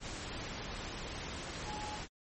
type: tone in noise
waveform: sine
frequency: 844 Hz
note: G#5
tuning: 28 cents sharp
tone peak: -42 dBFS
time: 1.64-2 s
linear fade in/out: 50 ms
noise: pink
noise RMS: -42 dBFS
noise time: 0-2.08 s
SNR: -3 dB
effects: MP3 32 kbps